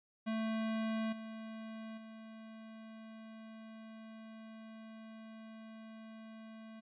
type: tone with level steps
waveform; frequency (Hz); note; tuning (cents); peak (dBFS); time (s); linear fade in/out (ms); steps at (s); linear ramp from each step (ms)
square; 221.5; A3; +12; -35 / -45 / -50; 0.26-6.81; 20; 1.12 / 1.97; 10
effects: resampled to 8000 Hz